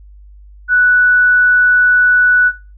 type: tone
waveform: sine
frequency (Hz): 1480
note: F#6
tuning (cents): 0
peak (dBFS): -7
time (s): 0.68-2.52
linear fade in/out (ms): 50
effects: noise-tail reverb RT60 0.3 s tail -17 dB re dry + added 50 Hz sine -36 dBFS peak until 2.77 s